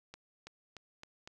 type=accelerating click train; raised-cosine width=0.2 ms; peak=-30 dBFS; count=5; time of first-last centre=0.14-1.275 s; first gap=330 ms; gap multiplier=0.9; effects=none